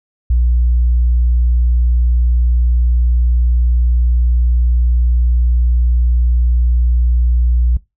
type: tone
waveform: sine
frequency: 60 Hz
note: B1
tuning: 49 cents flat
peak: -8 dBFS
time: 0.3-7.77 s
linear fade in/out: 5 ms
effects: noise-tail reverb RT60 0.2 s tail -20 dB re dry + tanh soft clip ceiling -6 dBFS